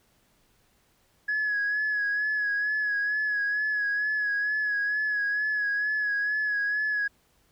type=tone with vibrato; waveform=sine; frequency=1684 Hz; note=G#6; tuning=24 cents sharp; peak=-23 dBFS; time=1.28-7.08 s; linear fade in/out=10 ms; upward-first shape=sine; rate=2.2 Hz; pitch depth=35 cents each way; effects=tanh soft clip ceiling -21 dBFS + pink hiss -66 dBFS RMS until 7.51 s